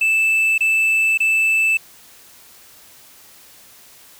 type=tone bursts; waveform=triangle; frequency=2637 Hz; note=E7; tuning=in tune; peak=-12 dBFS; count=3; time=0.01-1.772 s; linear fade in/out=5 ms; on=570 ms; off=26 ms; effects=white hiss -46 dBFS RMS until 4.19 s